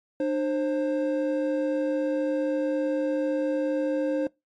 triangle tone pair together, 301.2 / 530 Hz, D4 / C5, +44 / +22 cents, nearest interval minor seventh, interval 978 cents, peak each -24 dBFS, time 0.2-4.27 s, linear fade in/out 2 ms, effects noise-tail reverb RT60 0.2 s tail -23 dB re dry + MP3 48 kbps

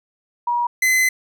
sine / 45% pulse tone pair in turn, 958 / 2039 Hz, A#5 / C7, +47 / -45 cents, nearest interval octave + minor second, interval 1308 cents, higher second, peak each -17 / -14 dBFS, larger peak second, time 0.47-0.67 / 0.82-1.09 s, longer second, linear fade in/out 5 ms, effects none

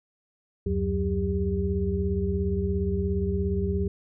sine tone cluster, 73.4 / 90.5 / 185.9 / 399 Hz, D2 / F#2 / F#3 / G4, 0 / -38 / +8 / +31 cents, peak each -29 dBFS, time 0.66-3.88 s, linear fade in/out 5 ms, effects none

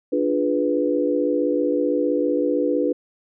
sine chord, D diminished seventh, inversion none, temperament equal, 293.7 / 349.2 / 415.3 / 493.9 Hz, D4 / F4 / Ab4 / Cb5, 0 / 0 / 0 / 0 cents, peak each -22 / -25 / -27 / -22 dBFS, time 0.12-2.93 s, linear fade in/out 10 ms, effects none

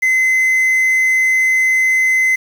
triangle tone with quantisation, 2049 Hz, C7, 37 cents flat, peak -9 dBFS, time 0.02-2.36 s, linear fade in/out 10 ms, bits 6, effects none

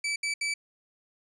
sawtooth tone bursts at uneven times, 2308 Hz, D7, 31 cents flat, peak -24 dBFS, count 3, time 0.04-0.16 / 0.23-0.34 / 0.41-0.54 s, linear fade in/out 5 ms, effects resampled to 22050 Hz

